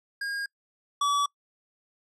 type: tone pair in turn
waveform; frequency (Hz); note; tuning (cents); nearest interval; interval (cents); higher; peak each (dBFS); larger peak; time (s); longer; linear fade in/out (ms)
square; 1624 / 1144.4; G#6 / D6; -39 / -45; tritone; 606; first; -30 / -23; second; 0.21-0.46 / 1.01-1.26; neither; 5
effects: noise-tail reverb RT60 0.1 s tail -26 dB re dry + low-pass 8000 Hz 12 dB/octave